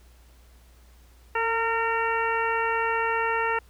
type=harmonic tone with a mistuned harmonic; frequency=457.4 Hz; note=A#4; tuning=33 cents flat; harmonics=1 / 2 / 3 / 4 / 5 / 6; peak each=-29 / -27 / -29 / -30 / -36 / -34 dBFS; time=1.35-3.59 s; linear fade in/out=5 ms; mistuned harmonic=1; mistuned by=-19 cents; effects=added 60 Hz sine -51 dBFS peak until 3.69 s + pink hiss -60 dBFS RMS until 3.69 s